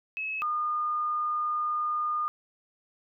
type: tone pair in turn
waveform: sine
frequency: 2581 / 1218.1 Hz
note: E7 / D#6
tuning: -37 / -37 cents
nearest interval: octave + minor second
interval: 1300 cents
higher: first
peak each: -30 / -26 dBFS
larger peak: second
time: 0.17-0.42 / 0.42-2.28 s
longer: second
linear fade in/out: 0 ms
effects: none